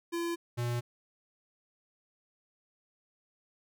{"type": "tone pair in turn", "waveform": "square", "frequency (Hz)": [340, 120.21], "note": ["F4", "B2"], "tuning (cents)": [-46, -46], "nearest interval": "octave + tritone", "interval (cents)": 1800, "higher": "first", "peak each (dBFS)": [-32, -31], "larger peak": "second", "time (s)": [[0.12, 0.36], [0.57, 0.81]], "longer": "neither", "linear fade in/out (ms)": 20, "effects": []}